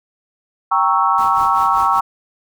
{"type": "chord", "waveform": "sine", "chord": "G diminished seventh", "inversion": "none", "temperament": "equal", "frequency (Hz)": [784, 932.3, 1108.7, 1318.5], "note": ["G5", "Bb5", "Db6", "Fb6"], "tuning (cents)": [0, 0, 0, 0], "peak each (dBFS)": [-19, -18, -16, -18], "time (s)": [0.71, 2.01], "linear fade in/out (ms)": 10}
{"type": "noise with tremolo", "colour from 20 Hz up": "pink", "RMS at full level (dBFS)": -34, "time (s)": [1.18, 2], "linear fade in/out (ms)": 2, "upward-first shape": "sine", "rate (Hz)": 5.2, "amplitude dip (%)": 75}
{"effects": []}